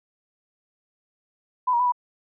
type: tone with pitch steps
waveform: sine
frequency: 1001 / 949 / 993 / 977 Hz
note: B5 / A#5 / B5 / B5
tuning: +23 / +31 / +9 / -19 cents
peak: -18 dBFS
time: 1.67-1.922 s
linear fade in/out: 10 ms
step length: 63 ms
effects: none